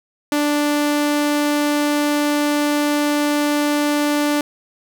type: tone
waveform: sawtooth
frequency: 293.7 Hz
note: D4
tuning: in tune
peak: -12 dBFS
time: 0.32-4.41 s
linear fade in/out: 2 ms
effects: 9-bit